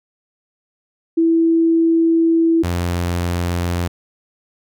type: tone pair in turn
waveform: sine / sawtooth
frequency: 329.6 / 87.3 Hz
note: E4 / F2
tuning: 0 / 0 cents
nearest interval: octave + major seventh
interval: 2300 cents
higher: first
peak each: -11 / -14 dBFS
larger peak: first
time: 1.17-2.63 / 2.63-3.88 s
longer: first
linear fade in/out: 10 ms
effects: none